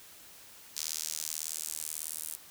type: tone with high-pass filter sweep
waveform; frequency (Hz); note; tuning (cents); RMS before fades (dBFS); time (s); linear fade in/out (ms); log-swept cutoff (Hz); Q
sawtooth; 78.3; D#2; +11; -38; 0.76-2.36; 10; 5600 to 9900; 1.7
effects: white hiss -53 dBFS RMS until 2.5 s